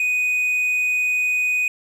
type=tone; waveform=triangle; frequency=2489 Hz; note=D#7; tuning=in tune; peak=-16 dBFS; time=0-1.68 s; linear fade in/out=2 ms; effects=9-bit